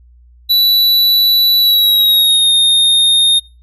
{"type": "tone with pitch glide", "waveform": "square", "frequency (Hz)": [3951, 3686], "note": ["B7", "A#7"], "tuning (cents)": [0, -20], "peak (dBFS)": -8, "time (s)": [0.49, 3.4], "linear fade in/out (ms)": 20, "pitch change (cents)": -120, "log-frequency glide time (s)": [1.59, 2.51], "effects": ["noise-tail reverb RT60 0.3 s tail -23 dB re dry", "added 60 Hz sine -41 dBFS peak until 3.62 s"]}